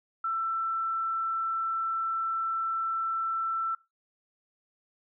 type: tone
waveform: sine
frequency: 1335 Hz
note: E6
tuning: 22 cents sharp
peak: -27 dBFS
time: 0.24-3.75 s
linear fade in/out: 5 ms
effects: noise-tail reverb RT60 0.2 s tail -18 dB re dry